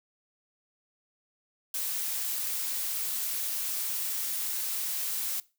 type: noise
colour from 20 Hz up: blue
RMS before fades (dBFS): -32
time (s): 1.74-5.4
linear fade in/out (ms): 2
effects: noise-tail reverb RT60 0.3 s tail -21 dB re dry